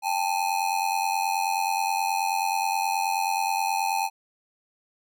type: ring-modulated tone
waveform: square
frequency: 839 Hz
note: G#5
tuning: 17 cents sharp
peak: -21 dBFS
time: 0.02-4.1 s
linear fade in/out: 50 ms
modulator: 44.7 Hz
effects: none